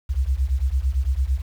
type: beating tone pair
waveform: sine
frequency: 61.7 / 70.6 Hz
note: B1 / C#2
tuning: -1 / +32 cents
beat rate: 8.9 Hz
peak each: -21 dBFS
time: 0.09-1.42 s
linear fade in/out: 20 ms
effects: tanh soft clip ceiling -11 dBFS + 8-bit